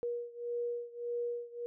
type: beating tone pair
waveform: sine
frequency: 477 / 478.7 Hz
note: A#4 / A#4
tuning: +40 / +46 cents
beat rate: 1.7 Hz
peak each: -37 / -39 dBFS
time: 0.03-1.66 s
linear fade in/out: 0 ms
effects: none